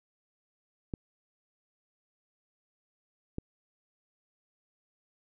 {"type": "clicks", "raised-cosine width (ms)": 3, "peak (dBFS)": -21, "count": 2, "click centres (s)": [0.938, 3.384], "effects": []}